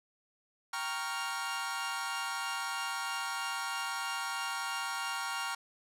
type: chord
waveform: sawtooth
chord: G half-diminished seventh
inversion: none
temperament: equal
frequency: 784 / 932.3 / 1108.7 / 1396.9 Hz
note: G5 / Bb5 / Db6 / F6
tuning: 0 / 0 / 0 / 0 cents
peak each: -39 / -36 / -37 / -34 dBFS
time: 0.73-5.55 s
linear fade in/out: 5 ms
effects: low-pass 12000 Hz 12 dB/octave